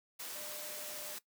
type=tone in noise; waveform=sine; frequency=600 Hz; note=D5; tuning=37 cents sharp; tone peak=-51 dBFS; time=0.35-1.15 s; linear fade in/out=10 ms; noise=white; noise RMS=-44 dBFS; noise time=0.19-1.19 s; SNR=-10 dB; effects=noise-tail reverb RT60 0.1 s tail -18 dB re dry + high-pass 200 Hz 12 dB/octave